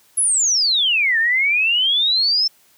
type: exponential two-way sweep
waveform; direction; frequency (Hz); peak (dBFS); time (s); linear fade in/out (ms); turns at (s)
sine; down then up; 11160 to 1760 to 5370; -14; 0.17-2.48; 10; 1.18
effects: white hiss -55 dBFS RMS until 2.77 s + high-pass 80 Hz 12 dB/octave